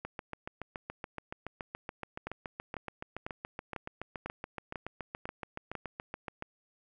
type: two click trains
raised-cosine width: 0.5 ms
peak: -23 / -22 dBFS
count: 46 / 8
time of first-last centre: 0.05-6.424 / 2.27-5.753 s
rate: 7.06 / 2.01 Hz
effects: none